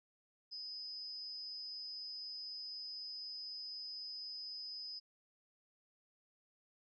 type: tone with amplitude modulation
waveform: sine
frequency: 5030 Hz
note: D#8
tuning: 18 cents sharp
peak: -40 dBFS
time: 0.51-5 s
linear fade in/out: 20 ms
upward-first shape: sine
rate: 224 Hz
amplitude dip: 80%
effects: none